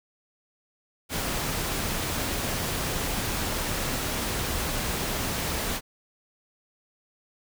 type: noise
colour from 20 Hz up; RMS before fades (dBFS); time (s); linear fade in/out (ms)
pink; -29; 1.09-5.81; 50
effects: none